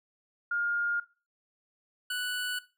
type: tone pair in turn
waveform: sine / 25% pulse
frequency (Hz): 1415 / 1481.9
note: F6 / F#6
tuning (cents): +22 / +2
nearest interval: minor second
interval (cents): 80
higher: second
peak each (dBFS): -27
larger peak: neither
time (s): 0.51-1 / 2.1-2.59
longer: neither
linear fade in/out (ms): 5
effects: noise-tail reverb RT60 0.3 s tail -17 dB re dry